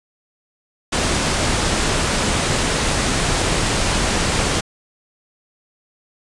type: low-pass noise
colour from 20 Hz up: pink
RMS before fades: -19 dBFS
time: 0.92-4.61 s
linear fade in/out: 10 ms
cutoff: 9800 Hz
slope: 48 dB/octave
effects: resampled to 24000 Hz